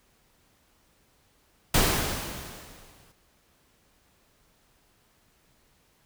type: noise with exponential decay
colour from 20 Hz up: pink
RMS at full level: -20 dBFS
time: 1.74-3.12 s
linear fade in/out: 5 ms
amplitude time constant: 300 ms
effects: pink hiss -65 dBFS RMS until 6.05 s